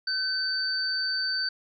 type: tone pair together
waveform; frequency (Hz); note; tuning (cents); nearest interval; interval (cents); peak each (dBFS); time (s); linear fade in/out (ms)
sine; 1528 / 4579; G6 / D8; -45 / -45; octave + perfect fifth; 1900; -30 / -27; 0.07-1.49; 5
effects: none